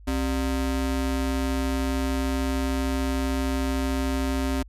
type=ring-modulated tone; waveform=square; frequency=164.3 Hz; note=E3; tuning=5 cents flat; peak=-21 dBFS; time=0.07-4.63 s; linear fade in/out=10 ms; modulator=101 Hz; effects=added 50 Hz sine -44 dBFS peak until 4.68 s + resampled to 32000 Hz